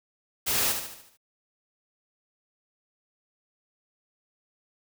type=noise with echo; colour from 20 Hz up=white; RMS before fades=-26 dBFS; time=0.46-0.73 s; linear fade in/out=20 ms; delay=74 ms; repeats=6; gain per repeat=-6 dB; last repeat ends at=1.174 s; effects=none